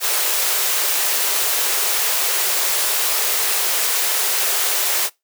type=high-pass noise; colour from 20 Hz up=white; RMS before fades=-19 dBFS; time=0-5.1 s; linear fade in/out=50 ms; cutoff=360 Hz; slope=96 dB/octave; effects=noise-tail reverb RT60 0.2 s tail -23 dB re dry